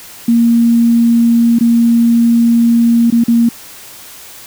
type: tone with dropouts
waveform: sine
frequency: 233.3 Hz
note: A#3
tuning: 2 cents sharp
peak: -6 dBFS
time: 0.28-3.49 s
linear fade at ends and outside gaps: 5 ms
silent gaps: 1.588-1.608 / 3.103-3.123 / 3.239-3.281 s
effects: white hiss -34 dBFS RMS until 4.46 s